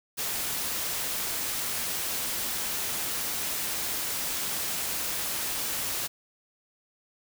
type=noise; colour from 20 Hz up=white; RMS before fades=-31 dBFS; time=0.17-6.08 s; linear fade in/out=20 ms; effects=none